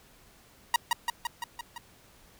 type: tone with echo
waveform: sawtooth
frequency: 950 Hz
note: A#5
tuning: 33 cents sharp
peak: -16 dBFS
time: 0.74-0.76 s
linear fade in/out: 2 ms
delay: 170 ms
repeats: 6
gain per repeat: -3 dB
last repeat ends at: 1.78 s
effects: pink hiss -58 dBFS RMS until 2.39 s